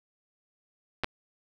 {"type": "clicks", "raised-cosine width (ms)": 0.3, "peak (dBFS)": -12, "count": 2, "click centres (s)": [1.036, 1.044], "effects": []}